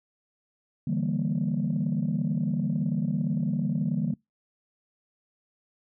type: chord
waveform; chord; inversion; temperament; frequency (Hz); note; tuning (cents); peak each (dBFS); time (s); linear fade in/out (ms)
sine; E half-diminished seventh; third; equal; 146.83 / 164.81 / 196 / 233.1; D3 / E3 / G3 / Bb3; 0 / 0 / 0 / 0; -29; 0.87-4.14; 5
effects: noise-tail reverb RT60 0.2 s tail -26 dB re dry + tanh soft clip ceiling -18 dBFS